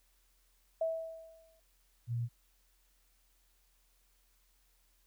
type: tone with exponential decay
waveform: sine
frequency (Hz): 651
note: E5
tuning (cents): -22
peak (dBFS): -28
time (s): 0.81-1.6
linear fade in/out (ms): 5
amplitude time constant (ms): 170
type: tone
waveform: sine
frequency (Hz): 118.5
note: A#2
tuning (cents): +29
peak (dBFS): -32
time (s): 2.07-2.29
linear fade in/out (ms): 50
effects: added 42 Hz sine -70 dBFS peak until 5.06 s + white hiss -73 dBFS RMS until 5.06 s